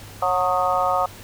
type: harmonic tone with a mistuned harmonic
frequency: 182.8 Hz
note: F#3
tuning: 21 cents flat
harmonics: 3 / 4 / 5 / 6 / 7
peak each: -25 / -22 / -26 / -27 / -23 dBFS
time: 0.22-1.06 s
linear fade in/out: 5 ms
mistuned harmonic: 7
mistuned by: -44 cents
effects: added 101 Hz sine -42 dBFS peak until 1.23 s + pink hiss -42 dBFS RMS until 1.23 s